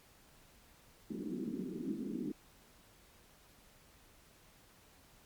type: band-pass noise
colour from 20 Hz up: white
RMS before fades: -40 dBFS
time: 1.1-2.32 s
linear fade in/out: 5 ms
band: 180 to 350 Hz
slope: 48 dB/octave
effects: pink hiss -63 dBFS RMS until 5.25 s + MP3 96 kbps